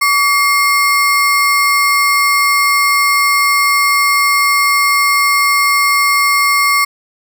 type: ring-modulated tone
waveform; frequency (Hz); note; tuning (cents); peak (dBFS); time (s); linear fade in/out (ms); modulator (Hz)
square; 1638; G#6; -24; -7; 0.01-6.85; 10; 494
effects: none